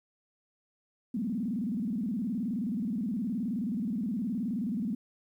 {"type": "tone with vibrato", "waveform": "sine", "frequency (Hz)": 220.3, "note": "A3", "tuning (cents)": 2, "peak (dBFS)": -29, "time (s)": [1.14, 4.95], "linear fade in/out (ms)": 5, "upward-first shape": "square", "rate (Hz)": 19, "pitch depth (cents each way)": 200, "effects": ["11-bit"]}